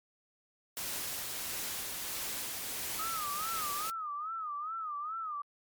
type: noise with tremolo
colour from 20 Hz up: white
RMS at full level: -37 dBFS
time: 0.77-3.9 s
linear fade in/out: 0 ms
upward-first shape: triangle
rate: 1.5 Hz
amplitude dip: 25%
type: tone with vibrato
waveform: sine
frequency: 1247 Hz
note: D#6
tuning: 3 cents sharp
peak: -35 dBFS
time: 2.99-5.42 s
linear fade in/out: 5 ms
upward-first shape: sine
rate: 2.4 Hz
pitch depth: 130 cents each way
effects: MP3 96 kbps